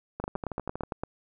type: two click trains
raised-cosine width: 1 ms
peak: -17 / -20 dBFS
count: 8 / 9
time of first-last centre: 0.24-1.035 / 0.2-0.835 s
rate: 8.8 / 12.6 Hz
effects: none

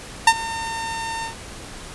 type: tone with ADSR envelope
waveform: sawtooth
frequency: 908 Hz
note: A#5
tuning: 46 cents flat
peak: -3 dBFS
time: 0.27-1.35 s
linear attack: 5 ms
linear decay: 54 ms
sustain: -19 dB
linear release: 110 ms
effects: pink hiss -37 dBFS RMS until 1.94 s + resampled to 24000 Hz

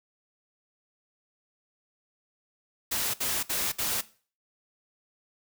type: noise bursts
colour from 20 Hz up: white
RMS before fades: -29 dBFS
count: 4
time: 2.91-4.013 s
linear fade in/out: 10 ms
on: 230 ms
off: 61 ms
effects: noise-tail reverb RT60 0.4 s tail -18 dB re dry

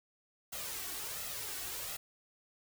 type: noise with flanger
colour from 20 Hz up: white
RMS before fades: -41 dBFS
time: 0.52-1.97 s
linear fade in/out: 10 ms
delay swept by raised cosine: 1.5 to 2.7 ms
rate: 1.4 Hz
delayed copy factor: +0.6
effects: none

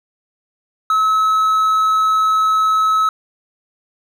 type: tone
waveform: triangle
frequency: 1291 Hz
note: E6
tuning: 37 cents flat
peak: -10 dBFS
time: 0.9-3.09 s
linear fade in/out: 2 ms
effects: none

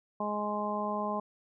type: harmonic tone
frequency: 208.8 Hz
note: G#3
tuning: 10 cents sharp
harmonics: 1 / 2 / 3 / 4 / 5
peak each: -36 / -40 / -36 / -37 / -35 dBFS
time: 0.2-1.2 s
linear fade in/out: 5 ms
effects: none

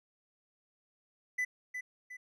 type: tone with echo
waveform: triangle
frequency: 1999 Hz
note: B6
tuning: 20 cents sharp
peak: -28 dBFS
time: 1.38-1.45 s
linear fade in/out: 10 ms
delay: 360 ms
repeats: 2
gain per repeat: -7 dB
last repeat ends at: 2.17 s
effects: none

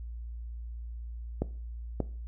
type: clicks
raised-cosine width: 2 ms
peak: -15 dBFS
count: 2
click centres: 1.42 / 2.003 s
effects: noise-tail reverb RT60 0.4 s tail -18 dB re dry + added 58 Hz sine -37 dBFS peak until 2.27 s

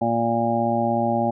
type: harmonic tone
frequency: 116.54 Hz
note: A#2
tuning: in tune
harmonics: 1 / 2 / 3 / 5 / 6 / 7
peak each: -30 / -24 / -29 / -25 / -27 / -24 dBFS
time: 0.01-1.31 s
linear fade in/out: 10 ms
effects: none

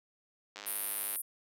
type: click train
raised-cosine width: 0.2 ms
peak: -26 dBFS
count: 62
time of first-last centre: 0.56-1.158 s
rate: 102 Hz
type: band-pass noise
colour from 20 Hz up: pink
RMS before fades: -37 dBFS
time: 0.66-1.22 s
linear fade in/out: 10 ms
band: 9000 to 15000 Hz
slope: 96 dB/octave
effects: high-pass 300 Hz 12 dB/octave

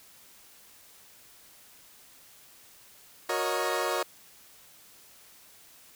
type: chord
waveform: 20% pulse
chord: D# minor seventh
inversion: first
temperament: equal with one note detuned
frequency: 364.5 / 466.2 / 554.4 / 622.3 Hz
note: F#4 / A#4 / C#5 / D#5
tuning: -26 / 0 / 0 / 0 cents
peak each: -28 dBFS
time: 3.29-4.03 s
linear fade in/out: 5 ms
effects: white hiss -55 dBFS RMS until 5.95 s

